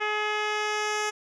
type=tone with low-pass filter sweep; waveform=10% pulse; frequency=423 Hz; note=G#4; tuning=32 cents sharp; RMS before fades=-28 dBFS; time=0-1.11 s; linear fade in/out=20 ms; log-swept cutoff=2700 to 7200 Hz; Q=1.3; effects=none